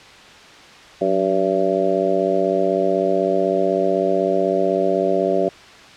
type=harmonic tone with a mistuned harmonic; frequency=96 Hz; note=G2; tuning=36 cents flat; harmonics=2 / 3 / 4 / 5 / 6 / 7; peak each=-27 / -26 / -21 / -25 / -21 / -22 dBFS; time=1.01-5.49 s; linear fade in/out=5 ms; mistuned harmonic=2; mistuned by=-74 cents; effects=white hiss -42 dBFS RMS until 5.96 s + low-pass 4000 Hz 12 dB/octave